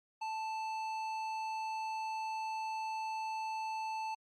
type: tone with tanh clipping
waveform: sine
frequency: 880 Hz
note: A5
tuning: in tune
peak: -38 dBFS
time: 0.21-4.15 s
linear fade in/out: 10 ms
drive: 13 dB
effects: Opus 48 kbps